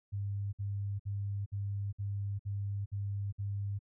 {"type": "tone bursts", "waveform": "sine", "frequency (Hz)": 100.4, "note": "G2", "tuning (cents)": 42, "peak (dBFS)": -33, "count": 8, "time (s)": [0.12, 3.792], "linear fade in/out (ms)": 20, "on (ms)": 410, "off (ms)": 56, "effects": []}